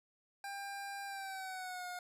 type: tone with pitch glide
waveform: 25% pulse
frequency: 797 to 718.3 Hz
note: G5 to F5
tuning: +28 to +48 cents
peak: -38 dBFS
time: 0.44-1.99 s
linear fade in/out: 2 ms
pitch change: -180 cents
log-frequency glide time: 1.06-1.87 s
effects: resampled to 32000 Hz